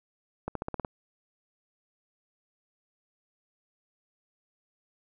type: accelerating click train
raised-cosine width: 1 ms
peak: -18 dBFS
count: 7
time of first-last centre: 0.48-0.848 s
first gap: 73 ms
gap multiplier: 0.93
effects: none